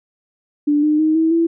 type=tone with pitch steps; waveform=sine; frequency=293.7 / 303 / 312.6 / 322.5 / 332.7 Hz; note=D4 / D#4 / D#4 / E4 / E4; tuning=0 / -46 / +8 / -38 / +16 cents; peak=-12 dBFS; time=0.67-1.47 s; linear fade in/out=10 ms; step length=160 ms; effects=none